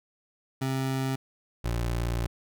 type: tone pair in turn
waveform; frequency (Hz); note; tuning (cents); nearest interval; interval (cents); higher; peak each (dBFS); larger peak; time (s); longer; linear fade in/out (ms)
25% pulse; 132.9 / 58.44; C3 / A#1; +27 / +5; octave + major second; 1422; first; -23; neither; 0.61-1.16 / 1.64-2.27; second; 10
effects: none